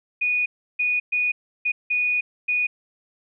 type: tone bursts at uneven times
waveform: sine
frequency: 2467 Hz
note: D#7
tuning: 15 cents flat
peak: -19 dBFS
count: 6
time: 0.21-0.46 / 0.79-1 / 1.12-1.32 / 1.65-1.72 / 1.9-2.21 / 2.48-2.67 s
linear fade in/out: 10 ms
effects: none